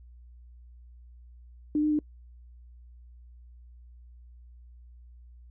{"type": "tone with pitch steps", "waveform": "sine", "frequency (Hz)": [299.8, 303.7, 300.6], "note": ["D4", "D#4", "D4"], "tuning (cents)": [36, -42, 40], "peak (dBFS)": -22, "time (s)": [1.75, 1.99], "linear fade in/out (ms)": 2, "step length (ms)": 80, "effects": ["noise-tail reverb RT60 0.1 s tail -26 dB re dry", "added 60 Hz sine -48 dBFS peak until 5.5 s"]}